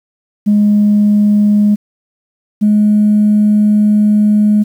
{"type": "tone pair in turn", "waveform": "sine", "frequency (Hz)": [207.7, 210], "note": ["G#3", "G#3"], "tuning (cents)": [0, 19], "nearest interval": "unison", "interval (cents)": 19, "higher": "second", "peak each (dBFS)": -5, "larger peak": "neither", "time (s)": [[0.46, 1.76], [2.61, 4.64]], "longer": "second", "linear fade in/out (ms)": 20, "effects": ["tanh soft clip ceiling -3 dBFS", "7-bit"]}